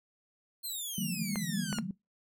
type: exponential sweep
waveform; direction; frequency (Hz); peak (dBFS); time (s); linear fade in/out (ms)
10% pulse; down; 4252 to 1379; -29; 0.63-1.8; 20
type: band-pass noise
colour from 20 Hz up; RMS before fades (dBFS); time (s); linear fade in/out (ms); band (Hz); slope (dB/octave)
white; -35; 0.98-1.91; 2; 150 to 230; 96
type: clicks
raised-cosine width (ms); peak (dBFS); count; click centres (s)
0.5; -21; 3; 1.358 / 1.728 / 1.786
effects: noise-tail reverb RT60 0.2 s tail -21 dB re dry